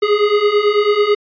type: beating tone pair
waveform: square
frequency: 409.4 / 418.5 Hz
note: G#4 / G#4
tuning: -25 / +13 cents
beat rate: 9.1 Hz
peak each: -17 / -14 dBFS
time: 0.02-1.15 s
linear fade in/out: 10 ms
effects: resampled to 11025 Hz